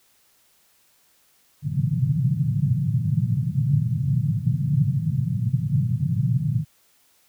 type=band-pass noise; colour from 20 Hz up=white; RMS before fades=-22 dBFS; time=1.62-6.65 s; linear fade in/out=50 ms; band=110 to 160 Hz; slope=48 dB/octave; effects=white hiss -61 dBFS RMS until 7.28 s